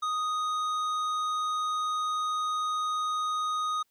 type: tone with tanh clipping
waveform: sine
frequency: 1244.5 Hz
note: D#6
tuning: in tune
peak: -29 dBFS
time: 0.02-3.83 s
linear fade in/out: 10 ms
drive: 11 dB
effects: white hiss -74 dBFS RMS until 3.9 s